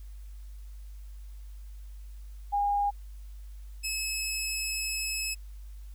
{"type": "tone pair in turn", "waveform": ["sine", "15% pulse"], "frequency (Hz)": [813, 2586], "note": ["G#5", "E7"], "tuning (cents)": [-37, -34], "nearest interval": "octave + minor sixth", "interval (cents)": 2003, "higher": "second", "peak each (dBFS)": [-24, -23], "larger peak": "second", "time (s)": [[2.52, 2.91], [3.83, 5.35]], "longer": "second", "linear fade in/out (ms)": 20, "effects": ["added 50 Hz sine -41 dBFS peak until 5.94 s", "white hiss -64 dBFS RMS until 5.94 s"]}